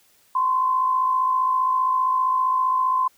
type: tone pair together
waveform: sine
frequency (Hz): 1027.8 / 1083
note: C6 / C#6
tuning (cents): -31 / -41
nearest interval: minor second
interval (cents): 90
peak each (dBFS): -18 / -28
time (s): 0.35-3.08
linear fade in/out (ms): 5
effects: white hiss -59 dBFS RMS until 3.17 s